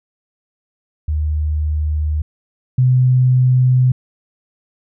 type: tone pair in turn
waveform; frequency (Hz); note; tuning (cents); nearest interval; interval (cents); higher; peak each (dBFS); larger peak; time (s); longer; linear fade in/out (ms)
sine; 76.2 / 127.31; D#2 / C3; -36 / -47; major sixth; 889; second; -15 / -9; second; 1.08-2.22 / 2.78-3.92; neither; 5
effects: none